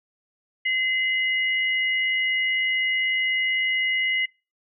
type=tone pair together; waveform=sine; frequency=2049 / 2900 Hz; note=C7 / F#7; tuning=-37 / -35 cents; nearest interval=tritone; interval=602 cents; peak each=-21 / -28 dBFS; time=0.65-4.26 s; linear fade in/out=10 ms; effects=noise-tail reverb RT60 0.3 s tail -26 dB re dry